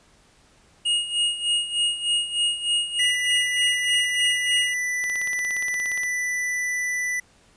square tone with tremolo, 2865 Hz, F7, 44 cents sharp, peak -19 dBFS, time 0.85-4.74 s, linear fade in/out 10 ms, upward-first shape sine, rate 3.3 Hz, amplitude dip 75%
square tone, 1984 Hz, B6, 7 cents sharp, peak -24 dBFS, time 2.99-7.2 s, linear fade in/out 5 ms
click train, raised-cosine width 0.2 ms, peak -20 dBFS, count 18, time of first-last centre 5.04-6.034 s, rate 17.1 Hz
effects pink hiss -57 dBFS RMS until 7.56 s + resampled to 22050 Hz

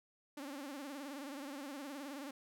sawtooth tone with vibrato, 280.5 Hz, C#4, 21 cents sharp, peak -40 dBFS, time 0.37-2.31 s, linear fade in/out 5 ms, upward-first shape sine, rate 19 Hz, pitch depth 110 cents each way, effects none

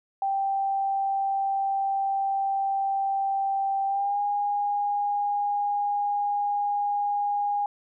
sine tone with pitch glide, 784 to 817.8 Hz, G5 to G#5, 0 to -27 cents, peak -23 dBFS, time 0.22-7.66 s, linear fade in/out 2 ms, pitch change +73 cents, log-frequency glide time 3.87-4.2 s, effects none

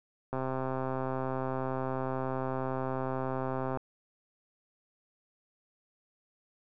click train, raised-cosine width 1 ms, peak -20 dBFS, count 452, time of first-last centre 0.33-3.773 s, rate 131 Hz, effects none

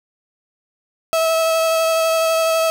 35% pulse tone with vibrato, 650 Hz, E5, 24 cents flat, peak -13 dBFS, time 1.13-2.7 s, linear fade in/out 0 ms, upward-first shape sine, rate 12 Hz, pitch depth 12 cents each way, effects none

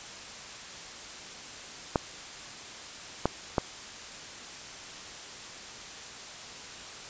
clicks, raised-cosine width 1 ms, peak -9 dBFS, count 3, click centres 1.958 / 3.256 / 3.582 s, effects white hiss -43 dBFS RMS until 7.09 s + resampled to 16000 Hz

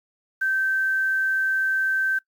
sine tone with quantisation, 1552 Hz, G6, 18 cents flat, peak -20 dBFS, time 0.41-2.19 s, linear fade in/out 10 ms, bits 8, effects noise-tail reverb RT60 0.1 s tail -20 dB re dry

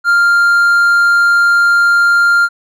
triangle tone, 1396.9 Hz, F6, in tune, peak -5 dBFS, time 0.04-2.49 s, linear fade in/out 50 ms, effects none

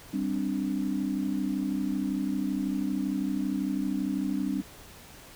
sine chord, G suspended fourth, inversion none, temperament just, 196 / 261.3 / 294 Hz, G3 / C4 / D4, 0 / -2 / +2 cents, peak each -31 dBFS, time 0.13-4.62 s, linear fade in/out 10 ms, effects pink hiss -49 dBFS RMS until 5.35 s

